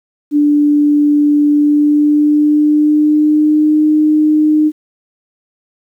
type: tone with pitch glide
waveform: sine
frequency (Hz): 293.7 to 305.6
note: D4 to D#4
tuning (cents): 0 to -31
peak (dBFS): -7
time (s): 0.31-4.72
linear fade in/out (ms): 50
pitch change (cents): +69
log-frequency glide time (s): 1.5-3.85
effects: 8-bit